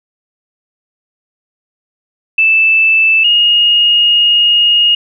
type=tone pair in turn; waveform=sine; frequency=2638 / 2861 Hz; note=E7 / F7; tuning=+1 / +41 cents; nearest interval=minor second; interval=140 cents; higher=second; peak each=-6 dBFS; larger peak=neither; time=2.38-3.24 / 3.24-4.95 s; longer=second; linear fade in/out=5 ms; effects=none